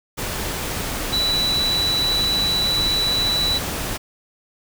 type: tone in noise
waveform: sine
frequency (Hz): 3951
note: B7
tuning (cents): 0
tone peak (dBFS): -18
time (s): 1.12-3.59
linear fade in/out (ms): 20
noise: pink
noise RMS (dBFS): -26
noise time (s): 0.17-3.98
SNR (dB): +5
effects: none